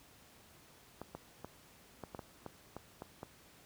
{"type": "clicks", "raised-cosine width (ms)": 1, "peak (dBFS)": -29, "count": 10, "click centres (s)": [1.016, 1.15, 1.446, 2.037, 2.148, 2.192, 2.463, 2.766, 3.021, 3.231], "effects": ["pink hiss -61 dBFS RMS until 3.65 s", "high-pass 60 Hz 12 dB/octave"]}